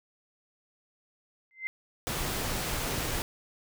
sine tone with exponential growth, 2074 Hz, C7, 16 cents flat, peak -27 dBFS, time 1.51-1.67 s, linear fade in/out 0 ms, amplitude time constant 34 ms
pink noise, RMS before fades -32 dBFS, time 2.07-3.22 s, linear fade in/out 0 ms
effects none

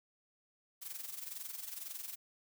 blue noise with amplitude modulation, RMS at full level -42 dBFS, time 0.81-2.16 s, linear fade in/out 20 ms, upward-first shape sine, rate 22 Hz, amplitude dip 70%, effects none

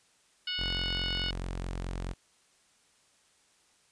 harmonic tone, 734 Hz, F#5, 14 cents flat, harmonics 2 / 3 / 4 / 5 / 6 / 7, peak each -41 / -43 / -33 / -42 / -40 / -45 dBFS, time 0.47-1.31 s, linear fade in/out 5 ms
sawtooth tone, 44.69 Hz, F1, 41 cents sharp, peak -30 dBFS, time 0.58-2.14 s, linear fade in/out 20 ms
effects white hiss -66 dBFS RMS until 3.91 s + resampled to 22050 Hz

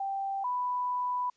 sine tone pair in turn, 784 / 990.9 Hz, G5 / B5, 0 / +5 cents, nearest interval major third, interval 405 cents, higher second, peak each -30 / -28 dBFS, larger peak second, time 0-0.44 / 0.44-1.3 s, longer second, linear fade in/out 5 ms, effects white hiss -71 dBFS RMS until 1.36 s + resampled to 16000 Hz

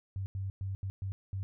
sine tone bursts at uneven times, 96.7 Hz, G2, 23 cents flat, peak -33 dBFS, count 6, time 0.16-0.26 / 0.35-0.5 / 0.61-0.75 / 0.83-0.9 / 1.02-1.12 / 1.33-1.43 s, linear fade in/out 0 ms, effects none

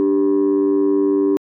sine tone pair together, 293.7 / 392 Hz, D4 / G4, 0 / 0 cents, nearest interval perfect fourth, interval 500 cents, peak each -14 dBFS, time 0-1.37 s, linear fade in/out 0 ms, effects tanh soft clip ceiling -10 dBFS

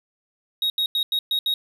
triangle tone bursts at uneven times, 3775 Hz, A#7, 21 cents sharp, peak -18 dBFS, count 6, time 0.62-0.7 / 0.78-0.86 / 0.95-1.03 / 1.12-1.19 / 1.31-1.39 / 1.46-1.54 s, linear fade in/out 2 ms, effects none

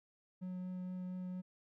triangle tone with vibrato, 182.8 Hz, F#3, 21 cents flat, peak -38 dBFS, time 0.41-1.42 s, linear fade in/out 20 ms, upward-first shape triangle, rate 4.3 Hz, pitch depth 9 cents each way, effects none

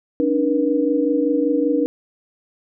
sine tone cluster, 280.7 / 305.9 / 481.8 Hz, C#4 / D#4 / B4, +22 / -29 / -43 cents, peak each -20 dBFS, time 0.2-1.86 s, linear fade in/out 0 ms, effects none

